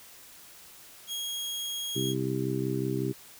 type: tone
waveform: sawtooth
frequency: 3283 Hz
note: G#7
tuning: 21 cents flat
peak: -29 dBFS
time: 1.07-2.15 s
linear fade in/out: 50 ms
type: harmonic tone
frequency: 65.41 Hz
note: C2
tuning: in tune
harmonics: 2 / 3 / 4 / 5 / 6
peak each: -32 / -36 / -36 / -33 / -33 dBFS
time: 1.95-3.13 s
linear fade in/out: 20 ms
effects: white hiss -51 dBFS RMS until 3.39 s

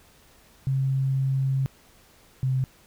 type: tone pair in turn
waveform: sine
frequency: 134.2 / 130.76 Hz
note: C3 / C3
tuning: +44 / -1 cents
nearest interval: unison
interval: 45 cents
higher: first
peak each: -21 dBFS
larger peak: neither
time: 0.67-1.66 / 2.43-2.64 s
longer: first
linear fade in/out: 0 ms
effects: pink hiss -56 dBFS RMS until 2.86 s

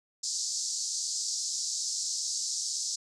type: band-pass noise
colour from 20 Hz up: white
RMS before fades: -33 dBFS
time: 0.23-2.96 s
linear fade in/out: 10 ms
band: 4500 to 7600 Hz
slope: 48 dB/octave
effects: none

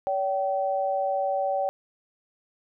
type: tone pair together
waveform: sine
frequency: 568.7 / 770 Hz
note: C#5 / G5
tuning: +44 / -31 cents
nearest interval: perfect fourth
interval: 525 cents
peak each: -26 dBFS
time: 0.07-1.69 s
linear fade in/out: 0 ms
effects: none

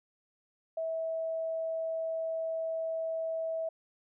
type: tone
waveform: sine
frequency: 650 Hz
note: E5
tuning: 24 cents flat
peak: -31 dBFS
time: 0.77-3.69 s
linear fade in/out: 5 ms
effects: none

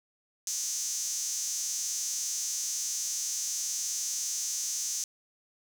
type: tone with high-pass filter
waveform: sawtooth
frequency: 240.5 Hz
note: B3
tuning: 46 cents flat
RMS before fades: -33 dBFS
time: 0.47-5.04 s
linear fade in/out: 2 ms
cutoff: 6300 Hz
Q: 6
effects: 10-bit

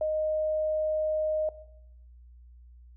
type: tone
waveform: sine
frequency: 620 Hz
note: D#5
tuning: 6 cents flat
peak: -25 dBFS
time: 0.01-1.49 s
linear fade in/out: 2 ms
effects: noise-tail reverb RT60 0.8 s tail -17 dB re dry + added 60 Hz sine -49 dBFS peak until 2.96 s

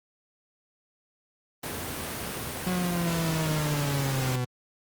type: noise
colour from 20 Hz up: pink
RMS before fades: -33 dBFS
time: 1.63-4.36 s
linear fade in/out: 5 ms
type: linear sweep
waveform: 40% pulse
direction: down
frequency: 183.7 to 123.47 Hz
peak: -25 dBFS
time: 2.66-4.45 s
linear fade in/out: 10 ms
effects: high-pass 80 Hz 12 dB/octave + Opus 32 kbps

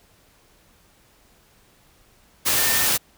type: tone in noise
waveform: sine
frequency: 1800 Hz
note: A6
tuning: 39 cents sharp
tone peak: -28 dBFS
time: 2.56-2.87 s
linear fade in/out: 20 ms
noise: white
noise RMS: -20 dBFS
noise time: 2.45-2.98 s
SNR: -11 dB
effects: pink hiss -57 dBFS RMS until 3.17 s

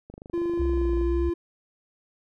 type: click train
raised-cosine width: 2 ms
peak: -28 dBFS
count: 24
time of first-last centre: 0.1-1.013 s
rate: 25.2 Hz
type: tone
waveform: triangle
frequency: 343.3 Hz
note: F4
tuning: 30 cents flat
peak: -22 dBFS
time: 0.33-1.34 s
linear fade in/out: 10 ms
type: exponential two-way sweep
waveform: sine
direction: down then up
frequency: 68.9 to 58.8 to 66.9 Hz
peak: -24 dBFS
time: 0.59-1.3 s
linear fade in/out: 10 ms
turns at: 0.97 s
effects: none

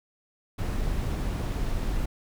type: noise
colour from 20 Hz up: brown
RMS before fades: -28 dBFS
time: 0.58-2.06 s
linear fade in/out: 10 ms
effects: none

